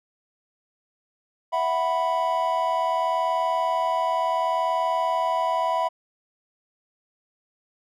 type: chord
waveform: triangle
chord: E suspended second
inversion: none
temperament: equal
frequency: 659.3 / 740 / 987.8 Hz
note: E5 / F#5 / B5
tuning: 0 / 0 / 0 cents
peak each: -24 / -26 / -22 dBFS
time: 1.52-5.89 s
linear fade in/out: 20 ms
effects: none